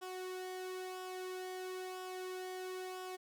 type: tone with flanger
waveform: sawtooth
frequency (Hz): 370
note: F#4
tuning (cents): 0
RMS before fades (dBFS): -44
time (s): 0.01-3.17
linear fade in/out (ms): 20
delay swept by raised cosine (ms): 0.46 to 1.96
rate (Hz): 1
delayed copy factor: -0.55
effects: none